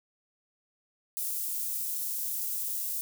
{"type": "high-pass noise", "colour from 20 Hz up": "white", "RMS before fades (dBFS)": -33, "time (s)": [1.17, 3.01], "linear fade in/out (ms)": 0, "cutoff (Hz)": 9900, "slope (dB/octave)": 12, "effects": []}